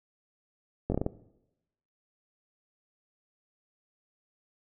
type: slowing click train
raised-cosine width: 2 ms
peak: -15 dBFS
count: 6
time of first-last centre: 0.9-1.064 s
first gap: 20 ms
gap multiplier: 1.25
effects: noise-tail reverb RT60 0.9 s tail -18 dB re dry